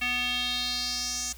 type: tone with band-pass filter sweep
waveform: square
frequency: 246.9 Hz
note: B3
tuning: in tune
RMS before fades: -30 dBFS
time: 0.01-1.33 s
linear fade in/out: 10 ms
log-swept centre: 2500 to 6700 Hz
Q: 4.1
effects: added 60 Hz sine -45 dBFS peak until 1.37 s + white hiss -51 dBFS RMS until 1.37 s